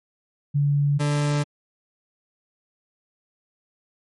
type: tone pair in turn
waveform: sine / 40% pulse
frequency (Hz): 143.5 / 146.43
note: D3 / D3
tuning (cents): -40 / -5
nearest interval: unison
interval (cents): 35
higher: second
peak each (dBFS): -17 / -19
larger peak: first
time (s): 0.54-0.99 / 0.99-1.44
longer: neither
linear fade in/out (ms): 20
effects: MP3 48 kbps